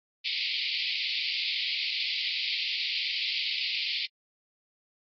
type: band-pass noise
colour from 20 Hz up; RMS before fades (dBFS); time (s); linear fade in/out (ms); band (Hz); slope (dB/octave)
white; -31; 0.24-4.07; 20; 2100 to 4800; 96
effects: AAC 32 kbps